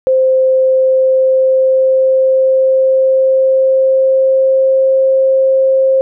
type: tone with pitch glide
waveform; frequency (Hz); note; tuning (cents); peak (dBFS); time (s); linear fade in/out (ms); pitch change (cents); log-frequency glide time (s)
sine; 522 to 530.8; C5 to C5; -4 to +25; -7; 0.07-6.01; 0; +29; 0.38-4.96
effects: none